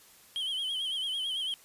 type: tone with vibrato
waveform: triangle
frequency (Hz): 3147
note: G7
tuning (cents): +6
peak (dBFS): -29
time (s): 0.36-1.54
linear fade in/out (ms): 0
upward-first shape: sine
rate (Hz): 9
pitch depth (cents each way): 82
effects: white hiss -57 dBFS RMS until 1.64 s + resampled to 32000 Hz